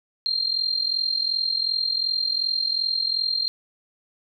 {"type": "tone with amplitude modulation", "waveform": "sine", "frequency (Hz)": 4186, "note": "C8", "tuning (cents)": 0, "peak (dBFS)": -18, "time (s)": [0.26, 3.48], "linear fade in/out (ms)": 0, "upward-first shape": "sine", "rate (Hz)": 42.7, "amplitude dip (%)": 75, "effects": []}